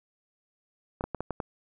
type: clicks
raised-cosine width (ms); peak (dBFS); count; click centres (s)
1; -17; 6; 1.009 / 1.04 / 1.147 / 1.206 / 1.307 / 1.402
effects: none